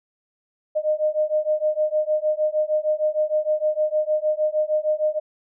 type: beating tone pair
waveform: sine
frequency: 610 / 616.5 Hz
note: D#5 / D#5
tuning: -34 / -16 cents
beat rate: 6.5 Hz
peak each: -22 dBFS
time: 0.75-5.2 s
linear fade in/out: 20 ms
effects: none